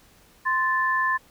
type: tone pair together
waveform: sine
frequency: 1042.9 / 1754 Hz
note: C6 / A6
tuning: -6 / -6 cents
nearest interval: major sixth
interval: 900 cents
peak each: -23 dBFS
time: 0.45-1.18 s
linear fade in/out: 20 ms
effects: pink hiss -56 dBFS RMS until 1.3 s